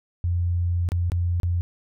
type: tone with dropouts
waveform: sine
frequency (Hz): 87.31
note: F2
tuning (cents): 0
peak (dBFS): -20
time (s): 0.24-1.61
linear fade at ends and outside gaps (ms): 0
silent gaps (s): 0.889-0.919 / 1.099-1.119 / 1.4-1.432
effects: none